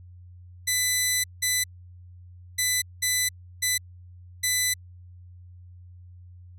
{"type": "tone bursts at uneven times", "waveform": "10% pulse", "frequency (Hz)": 2000, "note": "B6", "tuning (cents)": 21, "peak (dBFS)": -13, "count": 6, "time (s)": [[0.67, 1.24], [1.42, 1.64], [2.58, 2.82], [3.02, 3.29], [3.62, 3.78], [4.43, 4.74]], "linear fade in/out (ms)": 10, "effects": ["added 89 Hz sine -44 dBFS peak until 6.58 s"]}